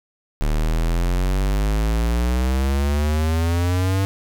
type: exponential sweep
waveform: square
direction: up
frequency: 36.71 to 98 Hz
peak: -18 dBFS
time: 0.41-4.05 s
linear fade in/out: 0 ms
effects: 8-bit